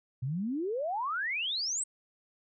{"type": "exponential sweep", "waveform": "sine", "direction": "up", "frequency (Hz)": [119.9, 8372], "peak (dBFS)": -30, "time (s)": [0.22, 1.84], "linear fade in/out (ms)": 10, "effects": []}